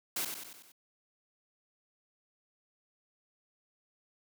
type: noise with echo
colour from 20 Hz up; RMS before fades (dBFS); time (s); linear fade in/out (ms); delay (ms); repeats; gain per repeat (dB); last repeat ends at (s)
white; -34; 0.16-0.25; 5; 94; 5; -5; 0.72
effects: high-pass 150 Hz 12 dB/octave